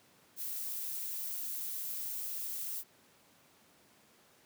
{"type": "noise", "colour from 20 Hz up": "violet", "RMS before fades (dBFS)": -39, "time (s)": [0.36, 2.84], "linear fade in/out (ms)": 50, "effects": ["pink hiss -64 dBFS RMS until 4.45 s", "high-pass 150 Hz 12 dB/octave"]}